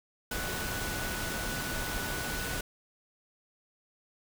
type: tone in noise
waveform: sine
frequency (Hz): 1482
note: F#6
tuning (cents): +2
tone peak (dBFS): -39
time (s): 0.31-2.61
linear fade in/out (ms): 5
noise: pink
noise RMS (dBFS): -35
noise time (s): 0.31-2.61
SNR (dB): -7
effects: none